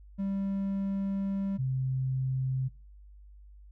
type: tone pair in turn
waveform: triangle / sine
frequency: 196 / 131.04 Hz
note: G3 / C3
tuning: 0 / +3 cents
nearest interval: perfect fifth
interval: 697 cents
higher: first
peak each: -27 dBFS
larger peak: neither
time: 0.18-1.58 / 1.58-2.69 s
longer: first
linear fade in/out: 20 ms
effects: noise-tail reverb RT60 0.3 s tail -23 dB re dry + added 50 Hz sine -49 dBFS peak until 3.71 s